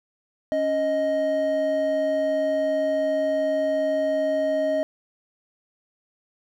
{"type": "tone pair together", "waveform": "triangle", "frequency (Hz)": [278.2, 624.5], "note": ["C#4", "D#5"], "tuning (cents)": [6, 6], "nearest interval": "octave + major second", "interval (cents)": 1400, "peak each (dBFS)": [-27, -19], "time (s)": [0.52, 4.83], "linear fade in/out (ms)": 0, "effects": []}